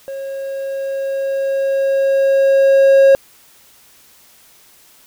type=tone with level ramp; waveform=triangle; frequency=544 Hz; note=C#5; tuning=33 cents flat; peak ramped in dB=-22 to -3 dBFS; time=0.08-3.15 s; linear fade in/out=0 ms; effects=white hiss -48 dBFS RMS until 5.06 s